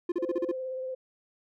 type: tone bursts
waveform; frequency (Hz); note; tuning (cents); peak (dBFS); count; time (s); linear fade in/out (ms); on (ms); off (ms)
triangle; 349.3; F4; 0; -23; 7; 0.09-0.516; 5; 30; 36
type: tone with vibrato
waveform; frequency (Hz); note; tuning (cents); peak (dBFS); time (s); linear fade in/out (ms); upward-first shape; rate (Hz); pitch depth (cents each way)
sine; 518; C5; -17; -32; 0.18-0.95; 10; triangle; 17; 22
effects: none